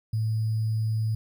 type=tone with sample-and-hold; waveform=sine; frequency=110 Hz; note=A2; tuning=in tune; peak=-23 dBFS; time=0.13-1.15 s; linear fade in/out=5 ms; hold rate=4900 Hz; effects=none